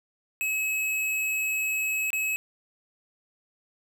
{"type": "tone with dropouts", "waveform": "square", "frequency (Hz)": 2570, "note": "E7", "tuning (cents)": -45, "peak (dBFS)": -26, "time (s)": [0.41, 2.36], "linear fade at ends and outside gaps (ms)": 0, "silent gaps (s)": [2.104, 2.131], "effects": []}